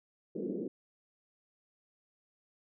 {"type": "band-pass noise", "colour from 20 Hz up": "pink", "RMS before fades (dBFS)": -37, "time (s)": [0.35, 0.68], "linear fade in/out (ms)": 5, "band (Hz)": [190, 470], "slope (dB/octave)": 48, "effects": []}